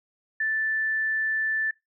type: tone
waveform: sine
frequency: 1760 Hz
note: A6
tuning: in tune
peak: -23 dBFS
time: 0.4-1.71 s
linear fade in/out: 5 ms
effects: noise-tail reverb RT60 0.2 s tail -24 dB re dry